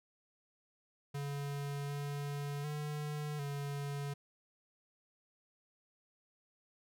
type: tone with pitch steps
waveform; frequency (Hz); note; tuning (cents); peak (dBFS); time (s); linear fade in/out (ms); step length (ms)
square; 142.1 / 143.3 / 149.3 / 142.1; C#3 / D3 / D3 / C#3; +43 / -42 / +29 / +43; -38; 1.14-4.14; 10; 750
effects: none